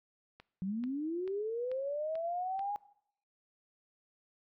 click train, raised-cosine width 0.3 ms, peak -35 dBFS, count 6, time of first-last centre 0.4-2.593 s, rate 2.28 Hz
sine linear sweep, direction up, 179.3 to 830.6 Hz, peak -33 dBFS, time 0.62-2.76 s, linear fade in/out 0 ms
effects noise-tail reverb RT60 0.7 s tail -20 dB re dry

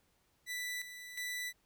sawtooth tone with tremolo, 1978 Hz, B6, 2 cents sharp, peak -34 dBFS, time 0.46-1.53 s, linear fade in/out 50 ms, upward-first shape square, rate 1.4 Hz, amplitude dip 65%, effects pink hiss -74 dBFS RMS until 1.65 s

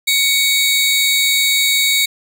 sawtooth tone pair together, 2239 / 3807 Hz, C#7 / A#7, +17 / +36 cents, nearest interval major sixth, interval 919 cents, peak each -12 dBFS, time 0.07-2.06 s, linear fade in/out 10 ms, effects none

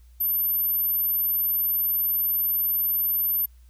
sine tone, 13040 Hz, G#9, 33 cents flat, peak -21 dBFS, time 0.2-3.46 s, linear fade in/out 10 ms, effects added 60 Hz sine -48 dBFS peak until 3.69 s + white hiss -66 dBFS RMS until 3.69 s

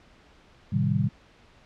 sine chord, A half-diminished seventh, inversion none, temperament equal, 110 / 130.81 / 155.56 / 196 Hz, A2 / C3 / Eb3 / G3, 0 / 0 / 0 / 0 cents, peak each -27 dBFS, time 0.72-1.09 s, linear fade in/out 10 ms, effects pink hiss -56 dBFS RMS until 1.65 s + low-pass 4000 Hz 12 dB/octave

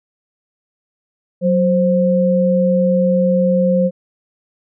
sine tone pair together, 185 / 525.7 Hz, F#3 / C5, 0 / +8 cents, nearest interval octave + tritone, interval 1808 cents, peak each -14 dBFS, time 1.41-3.91 s, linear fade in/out 50 ms, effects none

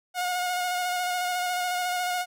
sawtooth tone with vibrato, 721 Hz, F#5, 45 cents flat, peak -22 dBFS, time 0.14-2.26 s, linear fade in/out 50 ms, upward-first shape square, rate 14 Hz, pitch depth 17 cents each way, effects none

